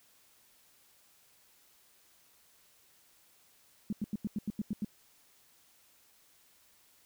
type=tone bursts; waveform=sine; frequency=209 Hz; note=G#3; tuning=11 cents sharp; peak=-30 dBFS; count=9; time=3.9-4.847 s; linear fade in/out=2 ms; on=27 ms; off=88 ms; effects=white hiss -65 dBFS RMS until 7.05 s